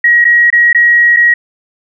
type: tone with dropouts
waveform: sine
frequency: 1900 Hz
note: A#6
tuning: 33 cents sharp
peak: -4 dBFS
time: 0.04-1.34 s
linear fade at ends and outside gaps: 5 ms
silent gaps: 0.244-0.25 / 0.503-0.526 / 0.73-0.747 / 1.164-1.168 s
effects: none